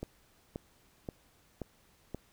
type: click train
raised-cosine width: 2 ms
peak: -24 dBFS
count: 5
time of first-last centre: 0.03-2.146 s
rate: 1.89 Hz
effects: pink hiss -66 dBFS RMS until 2.32 s